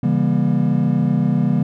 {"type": "chord", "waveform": "triangle", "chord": "C# diminished seventh", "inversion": "none", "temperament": "just", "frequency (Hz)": [138.59, 166.31, 199.57, 239.5], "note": ["C#3", "E3", "G3", "Bb3"], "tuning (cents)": [0, 16, 31, 47], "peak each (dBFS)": -18, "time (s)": [0.03, 1.63], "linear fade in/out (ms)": 5, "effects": []}